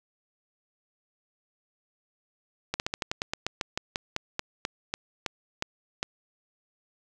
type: slowing click train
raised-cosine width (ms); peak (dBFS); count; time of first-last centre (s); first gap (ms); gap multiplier
0.2; -11; 19; 2.74-6.029; 59; 1.12
effects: none